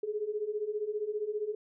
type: beating tone pair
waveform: sine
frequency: 411.9 / 426.9 Hz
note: G#4 / G#4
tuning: -14 / +48 cents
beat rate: 15 Hz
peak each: -36 / -33 dBFS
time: 0.03-1.55 s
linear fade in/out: 5 ms
effects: none